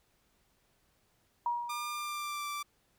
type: tone with exponential decay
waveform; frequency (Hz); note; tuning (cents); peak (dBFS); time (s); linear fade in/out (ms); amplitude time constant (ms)
sine; 954; A#5; +40; -27; 1.46-2.29; 2; 180
type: tone with pitch glide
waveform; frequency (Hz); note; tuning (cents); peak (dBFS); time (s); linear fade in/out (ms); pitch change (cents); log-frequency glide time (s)
sawtooth; 1200 to 1170.6; D6 to D6; +37 to -6; -32; 1.69-2.63; 10; -43; 1.91-2.48
effects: pink hiss -72 dBFS RMS until 2.98 s